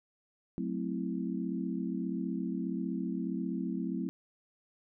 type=chord; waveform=sine; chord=F# half-diminished seventh; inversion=none; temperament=equal; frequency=185 / 220 / 261.6 / 329.6 Hz; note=F#3 / A3 / C4 / E4; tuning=0 / 0 / 0 / 0 cents; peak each=-36 / -38 / -37 / -39 dBFS; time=0.58-4.09 s; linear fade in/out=0 ms; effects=none